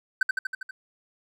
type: tone with echo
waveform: triangle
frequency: 1536 Hz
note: G6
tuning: 36 cents flat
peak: -15 dBFS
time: 0.21-0.23 s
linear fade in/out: 5 ms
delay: 80 ms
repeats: 6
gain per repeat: -3 dB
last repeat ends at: 0.71 s
effects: tanh soft clip ceiling -11 dBFS